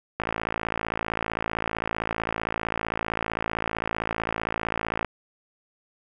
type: click train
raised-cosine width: 0.5 ms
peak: -11 dBFS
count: 270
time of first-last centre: 0.2-5.047 s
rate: 55.5 Hz
effects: none